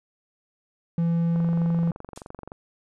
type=tone; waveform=triangle; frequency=168.2 Hz; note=E3; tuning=35 cents sharp; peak=-18 dBFS; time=0.98-1.91 s; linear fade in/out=2 ms
type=click train; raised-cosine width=1 ms; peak=-24 dBFS; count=28; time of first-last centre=1.36-2.519 s; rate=23.3 Hz
type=noise with exponential decay; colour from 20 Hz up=blue; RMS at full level=-36 dBFS; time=2.16-2.27 s; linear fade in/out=1 ms; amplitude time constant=23 ms
effects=resampled to 22050 Hz